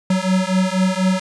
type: beating tone pair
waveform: square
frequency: 185 / 189.1 Hz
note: F#3 / F#3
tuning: 0 / +38 cents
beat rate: 4.1 Hz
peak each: -19 dBFS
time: 0.1-1.2 s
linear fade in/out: 5 ms
effects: resampled to 22050 Hz + 7-bit